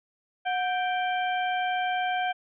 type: harmonic tone with a mistuned harmonic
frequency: 784 Hz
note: G5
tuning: in tune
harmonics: 1 / 2 / 3 / 4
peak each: -26 / -32 / -36 / -38 dBFS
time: 0.45-2.33 s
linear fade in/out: 20 ms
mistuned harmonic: 1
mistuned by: -120 cents
effects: none